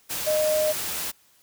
sine tone in noise, 615 Hz, D#5, 20 cents flat, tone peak -20 dBFS, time 0.26-0.73 s, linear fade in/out 20 ms, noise white, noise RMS -30 dBFS, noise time 0.09-1.12 s, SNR +7 dB, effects white hiss -60 dBFS RMS until 1.42 s

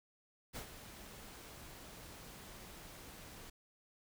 pink noise with ADSR envelope, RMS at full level -44 dBFS, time 0.53-3.5 s, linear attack 32 ms, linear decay 96 ms, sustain -9 dB, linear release 6 ms, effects none

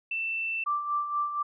sine tone, 2671 Hz, E7, 22 cents sharp, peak -28 dBFS, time 0.11-0.64 s, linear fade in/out 5 ms
sine tone with tremolo, 1174.7 Hz, D6, in tune, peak -24 dBFS, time 0.66-1.43 s, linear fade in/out 10 ms, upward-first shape sine, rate 4.2 Hz, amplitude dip 60%
effects none

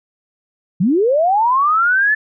sine linear sweep, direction up, 156.5 to 1760 Hz, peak -11 dBFS, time 0.8-2.15 s, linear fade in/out 10 ms, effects none

